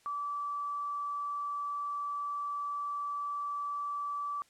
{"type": "tone", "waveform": "sine", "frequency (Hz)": 1157, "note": "D6", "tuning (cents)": -26, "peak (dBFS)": -33, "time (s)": [0.06, 4.42], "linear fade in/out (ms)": 0, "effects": ["white hiss -66 dBFS RMS until 4.49 s", "low-pass 9000 Hz 12 dB/octave"]}